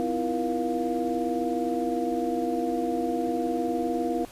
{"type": "tone cluster", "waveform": "sine", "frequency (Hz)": [253.4, 321.1, 340.8, 475.2, 702], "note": ["B3", "E4", "F4", "A#4", "F5"], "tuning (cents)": [45, -45, -42, 33, 9], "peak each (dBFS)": -31, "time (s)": [0, 4.25], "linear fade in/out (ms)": 0, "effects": ["pink hiss -48 dBFS RMS until 4.31 s", "resampled to 32000 Hz"]}